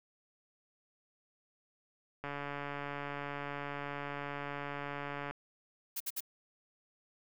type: click train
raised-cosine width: 0.5 ms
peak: -25 dBFS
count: 440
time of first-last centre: 2.24-5.31 s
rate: 143 Hz
type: noise bursts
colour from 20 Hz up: blue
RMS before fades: -37 dBFS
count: 3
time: 5.96-6.206 s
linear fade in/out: 10 ms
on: 44 ms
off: 57 ms
effects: none